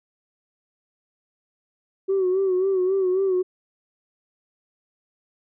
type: tone with vibrato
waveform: sine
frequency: 377.1 Hz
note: F#4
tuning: 33 cents sharp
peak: -17 dBFS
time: 2.08-3.43 s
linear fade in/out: 20 ms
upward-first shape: sine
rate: 3.7 Hz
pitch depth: 64 cents each way
effects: tanh soft clip ceiling -15 dBFS